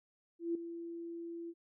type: tone with ADSR envelope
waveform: sine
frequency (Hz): 337.6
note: E4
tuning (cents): +41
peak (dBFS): -30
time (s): 0.39-1.54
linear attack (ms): 160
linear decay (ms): 4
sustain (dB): -11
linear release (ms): 47
effects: none